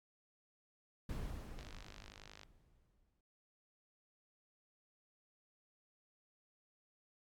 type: noise with exponential decay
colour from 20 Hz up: brown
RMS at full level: -40 dBFS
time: 1.09-3.21 s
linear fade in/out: 5 ms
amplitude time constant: 460 ms
type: click train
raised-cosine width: 0.2 ms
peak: -35 dBFS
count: 44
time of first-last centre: 1.59-2.433 s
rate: 51 Hz
effects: AAC 64 kbps